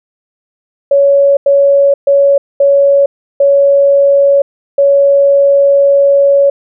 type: tone bursts at uneven times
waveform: sine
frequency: 560 Hz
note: C#5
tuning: 18 cents sharp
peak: -4 dBFS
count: 6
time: 0.91-1.37 / 1.46-1.94 / 2.07-2.38 / 2.6-3.06 / 3.4-4.42 / 4.78-6.5 s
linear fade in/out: 5 ms
effects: none